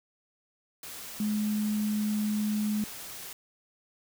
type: tone in noise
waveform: sine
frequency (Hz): 211.4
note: G#3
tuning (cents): +31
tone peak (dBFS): -26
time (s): 1.2-2.84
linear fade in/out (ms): 2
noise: white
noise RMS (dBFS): -42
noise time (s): 0.83-3.33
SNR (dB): +13
effects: none